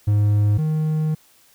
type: tone pair in turn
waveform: triangle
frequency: 103.83 / 155.57 Hz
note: G#2 / D#3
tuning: 0 / 0 cents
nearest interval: perfect fifth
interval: 700 cents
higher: second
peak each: -12 / -16 dBFS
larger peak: first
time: 0.07-0.58 / 0.58-1.15 s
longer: second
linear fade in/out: 10 ms
effects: white hiss -55 dBFS RMS until 1.54 s